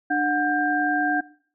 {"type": "tone cluster", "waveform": "sine", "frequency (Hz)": [298.4, 731, 1588], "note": ["D4", "F#5", "G6"], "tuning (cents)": [28, -21, 22], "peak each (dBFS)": -24, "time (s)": [0.1, 1.21], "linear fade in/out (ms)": 10, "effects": ["noise-tail reverb RT60 0.5 s tail -21 dB re dry"]}